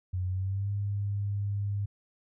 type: tone with pitch glide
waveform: sine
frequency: 91.7 to 101.16 Hz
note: F#2 to G#2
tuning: -15 to -45 cents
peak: -28 dBFS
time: 0.13-1.86 s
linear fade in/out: 10 ms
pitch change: +170 cents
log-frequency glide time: 0.27-0.7 s
effects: none